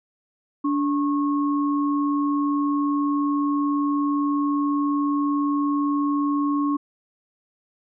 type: tone pair together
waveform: sine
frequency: 289.1 / 1091.5 Hz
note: D4 / C#6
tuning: -27 / -27 cents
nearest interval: octave + major seventh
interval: 2300 cents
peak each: -20 / -27 dBFS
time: 0.64-6.77 s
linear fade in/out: 10 ms
effects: none